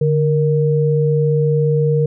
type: tone pair together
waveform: sine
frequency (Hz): 147.13 / 467.4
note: D3 / A#4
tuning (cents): +4 / +5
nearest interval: octave + minor sixth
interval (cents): 2001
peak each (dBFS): -14 / -16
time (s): 0.01-2.06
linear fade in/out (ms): 5
effects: none